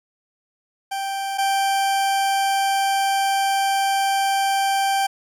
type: tone pair in turn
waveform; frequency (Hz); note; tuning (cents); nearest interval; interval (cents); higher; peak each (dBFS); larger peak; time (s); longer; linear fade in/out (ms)
40% pulse; 784 / 784; G5 / G5; 0 / 0; unison; 0; neither; -23 / -17; second; 0.91-1.38 / 1.38-5.07; second; 10
effects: resampled to 32000 Hz + 9-bit